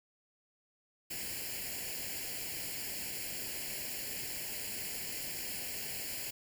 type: noise with comb filter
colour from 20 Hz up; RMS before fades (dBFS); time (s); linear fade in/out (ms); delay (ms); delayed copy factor
white; -40; 1.1-6.31; 10; 0.41; +0.8
effects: none